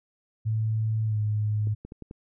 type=tone with pitch glide; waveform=sine; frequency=110 to 106.07 Hz; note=A2 to G#2; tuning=0 to +37 cents; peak=-23 dBFS; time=0.45-1.75 s; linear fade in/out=20 ms; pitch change=-63 cents; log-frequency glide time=1.05-1.18 s
type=clicks; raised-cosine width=3 ms; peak=-27 dBFS; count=5; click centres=1.672 / 1.85 / 1.921 / 2.023 / 2.111 s
effects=none